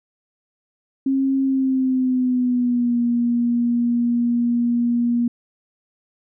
sine tone with pitch glide, 269.1 to 238.4 Hz, C4 to A#3, +49 to +39 cents, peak -16 dBFS, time 1.06-5.28 s, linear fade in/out 5 ms, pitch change -210 cents, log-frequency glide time 1.42-2.99 s, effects none

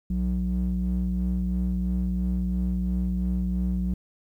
triangle ring-modulated tone, 61.74 Hz, B1, in tune, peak -18 dBFS, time 0.1-3.94 s, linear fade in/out 5 ms, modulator 122 Hz, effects 10-bit

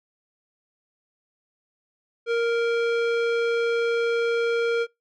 square tone with low-pass filter, 466.2 Hz, A#4, in tune, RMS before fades -23 dBFS, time 2.26-4.87 s, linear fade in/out 50 ms, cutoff 2900 Hz, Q 0.88, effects noise-tail reverb RT60 0.2 s tail -25 dB re dry

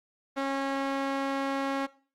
sawtooth tone with band-pass filter, 273.3 Hz, C#4, 24 cents flat, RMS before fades -30 dBFS, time 0.36-1.87 s, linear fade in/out 20 ms, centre 940 Hz, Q 0.51, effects noise-tail reverb RT60 0.4 s tail -19 dB re dry + Opus 24 kbps

